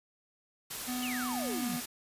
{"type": "noise", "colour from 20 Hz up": "white", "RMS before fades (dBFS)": -39, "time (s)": [0.7, 1.86], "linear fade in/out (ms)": 10}
{"type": "tone with pitch glide", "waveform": "square", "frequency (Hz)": [249.5, 243.7], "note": ["B3", "B3"], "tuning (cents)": [18, -23], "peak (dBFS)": -35, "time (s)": [0.87, 1.81], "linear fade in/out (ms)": 20, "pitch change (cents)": -41, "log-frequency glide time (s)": [1.24, 1.65]}
{"type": "exponential sweep", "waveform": "sine", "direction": "down", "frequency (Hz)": [3177, 150.2], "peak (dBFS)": -37, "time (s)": [1.02, 1.77], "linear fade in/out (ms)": 10}
{"effects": ["resampled to 32000 Hz"]}